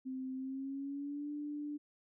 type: tone with pitch glide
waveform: sine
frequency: 260.7 to 294.3 Hz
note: C4 to D4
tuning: -6 to +4 cents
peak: -38 dBFS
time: 0.05-1.78 s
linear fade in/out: 20 ms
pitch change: +210 cents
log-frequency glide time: 0.35-1.31 s
effects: none